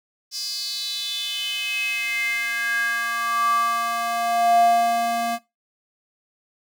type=tone with high-pass filter sweep; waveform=square; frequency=233.1 Hz; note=A#3; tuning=in tune; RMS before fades=-23 dBFS; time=0.31-5.39 s; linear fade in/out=50 ms; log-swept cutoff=5200 to 480 Hz; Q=6.7; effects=noise-tail reverb RT60 0.2 s tail -18 dB re dry